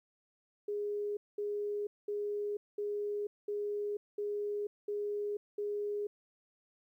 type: tone bursts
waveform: sine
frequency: 412.7 Hz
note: G#4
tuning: 11 cents flat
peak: -33 dBFS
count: 8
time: 0.68-6.07 s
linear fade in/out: 5 ms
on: 490 ms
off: 210 ms
effects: 12-bit